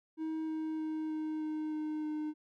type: tone with pitch steps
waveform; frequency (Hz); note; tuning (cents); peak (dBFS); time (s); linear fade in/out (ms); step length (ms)
triangle; 317.1 / 315.1 / 313.1 / 311.1 / 309.1 / 307.2 / 305.2; D#4 / D#4 / D#4 / D#4 / D#4 / D#4 / D#4; +33 / +22 / +11 / 0 / -11 / -22 / -33; -32; 0.17-2.34; 50; 310
effects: none